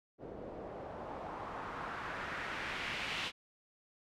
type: noise with low-pass filter sweep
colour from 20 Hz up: white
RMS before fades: -42 dBFS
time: 0.18-3.32 s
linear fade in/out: 50 ms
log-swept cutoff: 450 to 3100 Hz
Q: 1.8
effects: none